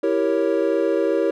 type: chord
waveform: triangle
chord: E diminished seventh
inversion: none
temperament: equal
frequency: 329.6 / 392 / 466.2 / 554.4 Hz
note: E4 / G4 / Bb4 / Db5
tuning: 0 / 0 / 0 / 0 cents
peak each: -21 dBFS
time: 0.03-1.31 s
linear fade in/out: 5 ms
effects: none